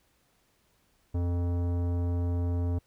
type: tone with tanh clipping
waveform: sine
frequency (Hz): 87.31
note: F2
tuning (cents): 0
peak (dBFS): -28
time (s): 1.14-2.79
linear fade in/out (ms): 10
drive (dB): 16
effects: pink hiss -69 dBFS RMS until 2.86 s